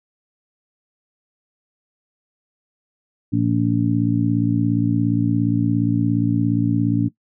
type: harmonic tone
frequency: 57.2 Hz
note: A#1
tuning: 32 cents flat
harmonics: 2 / 3 / 4 / 5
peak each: -21 / -24 / -22 / -19 dBFS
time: 3.32-7.09 s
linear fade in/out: 20 ms
effects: noise-tail reverb RT60 0.1 s tail -18 dB re dry